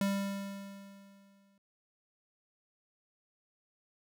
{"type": "tone with exponential decay", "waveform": "square", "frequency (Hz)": 197.8, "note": "G3", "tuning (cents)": 16, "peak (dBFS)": -28, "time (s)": [0.01, 1.58], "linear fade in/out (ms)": 2, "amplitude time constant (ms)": 340, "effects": []}